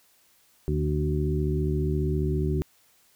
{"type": "harmonic tone with a mistuned harmonic", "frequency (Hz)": 74.7, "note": "D2", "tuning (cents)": 30, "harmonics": [1, 2, 3, 4, 5], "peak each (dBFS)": [-27, -27, -35, -34, -30], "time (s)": [0.68, 2.62], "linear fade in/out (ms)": 0, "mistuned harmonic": 4, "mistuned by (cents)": -23, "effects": ["white hiss -62 dBFS RMS until 3.15 s"]}